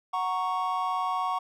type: chord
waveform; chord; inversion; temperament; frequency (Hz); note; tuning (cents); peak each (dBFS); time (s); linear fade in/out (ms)
triangle; F# major; none; equal; 740 / 932.3 / 1108.7; F#5 / A#5 / C#6; 0 / 0 / 0; -29 / -31 / -27; 0.13-1.39; 10
effects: none